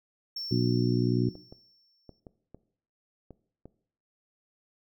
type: tone with exponential decay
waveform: triangle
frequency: 5430 Hz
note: F8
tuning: 50 cents flat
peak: -31 dBFS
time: 0.36-2.2 s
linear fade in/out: 5 ms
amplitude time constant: 400 ms
type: harmonic tone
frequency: 60.5 Hz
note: B1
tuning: 35 cents flat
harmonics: 2 / 3 / 4 / 5 / 6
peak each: -27 / -29 / -30 / -31 / -32 dBFS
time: 0.51-1.29 s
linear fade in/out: 5 ms
type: clicks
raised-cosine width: 2 ms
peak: -32 dBFS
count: 7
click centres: 1.354 / 1.525 / 2.093 / 2.268 / 2.546 / 3.307 / 3.656 s
effects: noise-tail reverb RT60 0.6 s tail -18 dB re dry